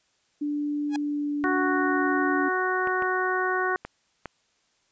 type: tone with pitch glide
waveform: sine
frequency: 293.2 to 288.3 Hz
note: D4 to D4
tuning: -3 to -32 cents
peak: -25 dBFS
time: 0.41-2.49 s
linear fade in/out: 10 ms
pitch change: -29 cents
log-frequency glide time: 0.94-2.04 s
type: tone with exponential growth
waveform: sawtooth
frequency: 831 Hz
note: G#5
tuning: 1 cent sharp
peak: -23 dBFS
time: 0.89-0.96 s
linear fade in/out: 2 ms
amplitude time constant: 15 ms
type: harmonic tone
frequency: 370 Hz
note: F#4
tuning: in tune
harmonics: 1 / 2 / 3 / 4 / 5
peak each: -28 / -31 / -29 / -28 / -32 dBFS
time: 1.44-3.76 s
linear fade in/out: 0 ms
type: clicks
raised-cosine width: 0.5 ms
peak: -19 dBFS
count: 4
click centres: 2.873 / 3.023 / 3.85 / 4.257 s
effects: white hiss -68 dBFS RMS until 4.91 s + resampled to 16000 Hz